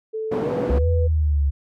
sine tone with pitch glide, 439.1 to 492.9 Hz, A4 to B4, -4 to -3 cents, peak -24 dBFS, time 0.13-1.08 s, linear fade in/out 20 ms, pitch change +201 cents, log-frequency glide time 0.4-0.5 s
white band-pass noise, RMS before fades -26 dBFS, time 0.31-0.79 s, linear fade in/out 10 ms, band 140 to 420 Hz, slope 12 dB/octave
sine exponential two-way sweep, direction up then down, 61.74 to 85.4 to 69.1 Hz, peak -16 dBFS, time 0.69-1.51 s, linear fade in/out 20 ms, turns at 0.88 s
effects none

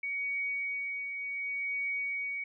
sine tone with tremolo, 2248 Hz, C#7, 24 cents sharp, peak -30 dBFS, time 0.03-2.44 s, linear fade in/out 5 ms, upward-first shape triangle, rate 0.68 Hz, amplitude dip 45%, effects none

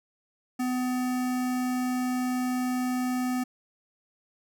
square tone with notch filter, 251.7 Hz, B3, 33 cents sharp, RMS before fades -28 dBFS, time 0.59-3.44 s, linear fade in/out 10 ms, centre 3600 Hz, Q 1.6, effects none

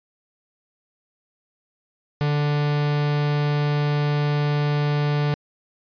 45% pulse tone, 146.83 Hz, D3, in tune, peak -19 dBFS, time 2.21-5.34 s, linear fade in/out 0 ms, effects resampled to 11025 Hz

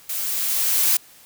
blue noise with level ramp, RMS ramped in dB -27 to -17 dBFS, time 0.09-0.97 s, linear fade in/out 5 ms, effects white hiss -49 dBFS RMS until 1.25 s

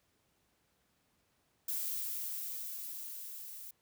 violet noise with level ramp, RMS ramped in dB -36 to -48 dBFS, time 1.68-3.71 s, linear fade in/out 5 ms, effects pink hiss -75 dBFS RMS until 3.81 s + high-pass 60 Hz 12 dB/octave

